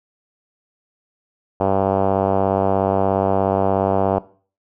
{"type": "tone with low-pass filter", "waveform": "5% pulse", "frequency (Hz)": 96.9, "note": "G2", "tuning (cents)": -20, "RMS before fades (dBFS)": -18, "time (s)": [1.6, 4.19], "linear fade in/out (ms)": 5, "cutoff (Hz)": 720, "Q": 1.8, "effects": ["noise-tail reverb RT60 0.4 s tail -17 dB re dry"]}